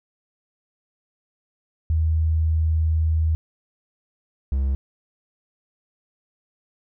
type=tone pair in turn; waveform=sine / triangle; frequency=79.7 / 67.48 Hz; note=D#2 / C#2; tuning=+42 / -46 cents; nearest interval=minor third; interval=288 cents; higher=first; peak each=-17 dBFS; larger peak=neither; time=1.9-3.35 / 4.52-4.75 s; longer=first; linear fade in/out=0 ms; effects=none